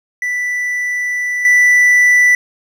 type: tone with level steps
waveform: triangle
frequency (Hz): 1975.5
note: B6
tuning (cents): 0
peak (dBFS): -14 / -5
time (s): 0.22-2.35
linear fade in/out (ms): 2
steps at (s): 1.45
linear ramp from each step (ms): 2
effects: none